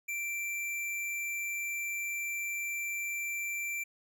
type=tone; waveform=square; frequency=2349 Hz; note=D7; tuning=in tune; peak=-34 dBFS; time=0.08-3.84 s; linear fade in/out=10 ms; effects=none